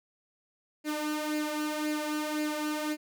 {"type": "tone with flanger", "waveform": "sawtooth", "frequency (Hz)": 302.8, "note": "D#4", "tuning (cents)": -47, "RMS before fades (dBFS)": -32, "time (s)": [0.84, 2.97], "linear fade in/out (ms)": 50, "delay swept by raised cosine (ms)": [0.42, 2.62], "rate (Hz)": 1.9, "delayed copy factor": 0.6, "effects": []}